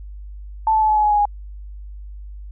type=tone with pitch steps; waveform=sine; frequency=880 / 871.9 / 863.9 / 855.9 / 848.1 / 840.3 / 832.5 / 824.9 Hz; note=A5 / A5 / A5 / A5 / G#5 / G#5 / G#5 / G#5; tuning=0 / -16 / -32 / -48 / +36 / +20 / +4 / -12 cents; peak=-13 dBFS; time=0.67-1.254 s; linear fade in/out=2 ms; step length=73 ms; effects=added 50 Hz sine -32 dBFS peak until 2.51 s